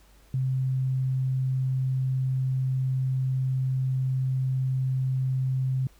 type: tone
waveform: sine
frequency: 130.81 Hz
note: C3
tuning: in tune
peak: -23 dBFS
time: 0.34-5.87 s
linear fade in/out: 2 ms
effects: added 50 Hz sine -55 dBFS peak until 5.99 s + pink hiss -60 dBFS RMS until 5.99 s